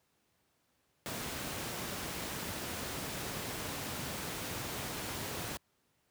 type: noise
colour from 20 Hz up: pink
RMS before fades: -39 dBFS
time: 1.06-5.57 s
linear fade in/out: 0 ms
effects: pink hiss -75 dBFS RMS until 6.1 s + high-pass 80 Hz 12 dB/octave